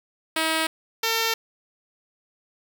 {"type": "tone pair in turn", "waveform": "5% pulse", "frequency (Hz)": [320, 452.5], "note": ["D#4", "A4"], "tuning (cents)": [49, 48], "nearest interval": "tritone", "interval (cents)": 599, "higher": "second", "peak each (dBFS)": -10, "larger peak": "neither", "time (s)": [[0.36, 0.67], [1.03, 1.34]], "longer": "neither", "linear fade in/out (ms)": 5, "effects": []}